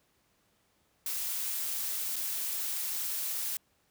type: noise with dropouts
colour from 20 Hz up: blue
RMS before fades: -34 dBFS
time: 1.06-3.57 s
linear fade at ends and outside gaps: 2 ms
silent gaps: 2.159-2.163 s
effects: pink hiss -71 dBFS RMS until 3.9 s + high-pass 60 Hz 12 dB/octave